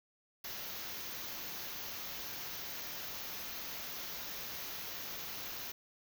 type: band-stop noise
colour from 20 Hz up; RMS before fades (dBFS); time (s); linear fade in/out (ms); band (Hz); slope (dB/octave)
white; -43; 0.44-5.72; 5; 6700 to 12000; 96
effects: none